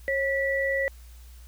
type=tone pair together; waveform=sine; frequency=544 / 1953.2 Hz; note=C#5 / B6; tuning=-33 / -20 cents; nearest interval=octave + minor seventh; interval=2213 cents; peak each=-26 dBFS; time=0.08-0.88 s; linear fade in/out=0 ms; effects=added 60 Hz sine -44 dBFS peak until 1.47 s + white hiss -57 dBFS RMS until 1.47 s